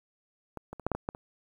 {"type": "clicks", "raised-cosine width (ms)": 1, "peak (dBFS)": [-24, -26, -27, -14, -13, -19, -17, -28], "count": 8, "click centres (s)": [0.573, 0.73, 0.797, 0.866, 0.917, 0.95, 1.089, 1.149], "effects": ["9-bit"]}